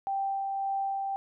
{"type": "tone with tremolo", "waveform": "sine", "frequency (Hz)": 784, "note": "G5", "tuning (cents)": 0, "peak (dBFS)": -27, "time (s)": [0.07, 1.16], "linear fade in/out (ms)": 0, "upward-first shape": "sine", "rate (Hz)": 1.8, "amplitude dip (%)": 25, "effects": []}